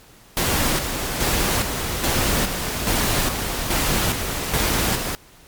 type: noise with tremolo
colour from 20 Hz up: pink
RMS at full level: -20 dBFS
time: 0.37-5.15 s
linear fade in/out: 0 ms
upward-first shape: square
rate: 1.2 Hz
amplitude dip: 45%
effects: pink hiss -49 dBFS RMS until 5.47 s + MP3 96 kbps